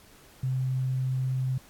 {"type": "tone", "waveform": "sine", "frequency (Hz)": 130, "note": "C3", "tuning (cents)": -11, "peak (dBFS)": -25, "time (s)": [0.43, 1.58], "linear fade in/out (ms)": 5, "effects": ["pink hiss -55 dBFS RMS until 1.69 s", "AAC 64 kbps"]}